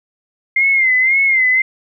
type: tone with vibrato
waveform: sine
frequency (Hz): 2100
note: C7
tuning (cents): +6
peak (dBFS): -10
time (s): 0.56-1.62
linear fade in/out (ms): 5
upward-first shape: sine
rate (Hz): 1.9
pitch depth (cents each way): 77
effects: none